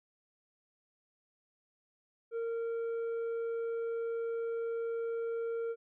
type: tone with tanh clipping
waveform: sine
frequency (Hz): 460.7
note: A#4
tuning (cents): -20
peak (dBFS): -34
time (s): 2.31-5.76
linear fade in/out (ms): 50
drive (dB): 5
effects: none